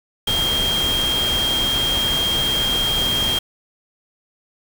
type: tone in noise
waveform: sine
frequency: 3216 Hz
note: G7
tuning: 44 cents sharp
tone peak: -18 dBFS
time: 0.27-3.39 s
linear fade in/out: 5 ms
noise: pink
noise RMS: -25 dBFS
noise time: 0.27-3.39 s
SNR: +4 dB
effects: none